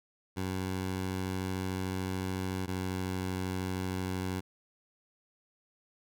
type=tone pair in turn; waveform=15% pulse; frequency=93.6 / 92.9 Hz; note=F#2 / F#2; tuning=+20 / +7 cents; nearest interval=unison; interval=13 cents; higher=first; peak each=-26 dBFS; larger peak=neither; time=0.36-2.67 / 2.67-4.41 s; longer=first; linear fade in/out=20 ms; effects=none